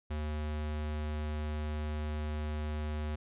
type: tone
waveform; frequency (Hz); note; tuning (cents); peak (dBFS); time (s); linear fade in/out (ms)
square; 75.8; D#2; -45; -34; 0.1-3.16; 10
effects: resampled to 8000 Hz